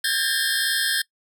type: tone cluster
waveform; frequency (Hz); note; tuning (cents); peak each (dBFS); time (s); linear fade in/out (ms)
25% pulse; 1591 / 1653 / 1810 / 4217 / 5150; G6 / G#6 / A6 / C8 / E8; +25 / -9 / +48 / +13 / -41; -23; 0.04-1.02; 5
effects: noise-tail reverb RT60 0.1 s tail -23 dB re dry